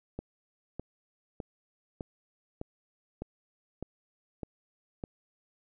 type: click train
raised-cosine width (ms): 2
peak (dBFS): -23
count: 9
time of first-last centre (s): 0.19-5.038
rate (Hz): 1.65
effects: none